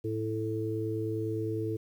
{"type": "harmonic tone", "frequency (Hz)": 109.7, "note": "A2", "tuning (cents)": -5, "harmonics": [1, 3, 4], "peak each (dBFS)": [-34, -34, -34], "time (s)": [0.04, 1.77], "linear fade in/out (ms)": 10, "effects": ["10-bit"]}